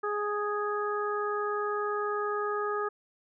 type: harmonic tone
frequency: 415.3 Hz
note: G#4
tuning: in tune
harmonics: 1 / 2 / 3 / 4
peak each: -31 / -39 / -32 / -39 dBFS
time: 0.03-2.89 s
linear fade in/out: 10 ms
effects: none